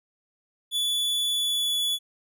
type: tone with pitch glide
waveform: 45% pulse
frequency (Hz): 3445 to 3421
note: A7 to A7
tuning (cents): -37 to -49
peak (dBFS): -23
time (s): 0.71-1.99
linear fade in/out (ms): 50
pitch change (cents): -12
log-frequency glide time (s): 1.3-1.76
effects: none